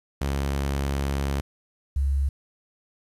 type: tone pair in turn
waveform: sawtooth / sine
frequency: 69.4 / 69.08 Hz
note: C#2 / C#2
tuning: +3 / -5 cents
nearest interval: unison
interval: 8 cents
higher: first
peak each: -20 dBFS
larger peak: neither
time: 0.21-1.41 / 1.96-2.29 s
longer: first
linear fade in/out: 5 ms
effects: resampled to 32000 Hz + 9-bit